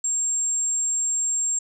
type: tone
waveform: sine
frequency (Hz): 7459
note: A#8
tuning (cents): 0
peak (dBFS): -21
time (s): 0.04-1.59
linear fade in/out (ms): 5
effects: none